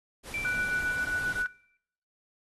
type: noise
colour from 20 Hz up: pink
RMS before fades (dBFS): -42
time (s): 0.23-1.45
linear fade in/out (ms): 50
type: tone with exponential decay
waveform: sine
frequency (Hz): 2343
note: D7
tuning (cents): -5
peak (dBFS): -30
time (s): 0.34-1.77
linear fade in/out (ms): 1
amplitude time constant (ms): 310
type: tone with tremolo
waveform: sine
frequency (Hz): 1480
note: F#6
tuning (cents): 0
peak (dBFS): -26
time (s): 0.45-1.46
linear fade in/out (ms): 0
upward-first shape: sine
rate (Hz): 7.5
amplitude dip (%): 40
effects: noise-tail reverb RT60 0.7 s tail -22 dB re dry + AAC 32 kbps